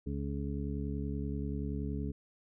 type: harmonic tone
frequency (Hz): 70.5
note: C#2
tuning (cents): +30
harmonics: 1 / 2 / 3 / 4 / 6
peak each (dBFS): -37 / -39 / -40 / -41 / -45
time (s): 0.06-2.12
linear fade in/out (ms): 10
effects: none